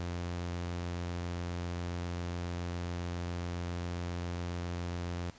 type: tone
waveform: sawtooth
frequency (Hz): 87.31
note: F2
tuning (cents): 0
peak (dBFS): -31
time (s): 0-5.3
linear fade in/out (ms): 0
effects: pink hiss -57 dBFS RMS until 5.38 s + resampled to 16000 Hz